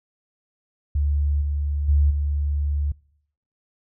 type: tone with level steps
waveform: sine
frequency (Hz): 72.5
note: D2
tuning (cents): -22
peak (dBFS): -18 / -21 / -14 / -20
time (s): 0.95-2.92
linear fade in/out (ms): 5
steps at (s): 1.41 / 1.88 / 2.1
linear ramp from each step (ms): 10
effects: noise-tail reverb RT60 0.7 s tail -25 dB re dry